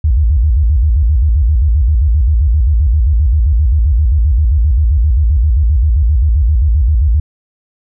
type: tone with vibrato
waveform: sine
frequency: 65.41 Hz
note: C2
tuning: in tune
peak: -7 dBFS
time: 0.04-7.2 s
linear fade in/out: 5 ms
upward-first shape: square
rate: 7.6 Hz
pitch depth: 270 cents each way
effects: none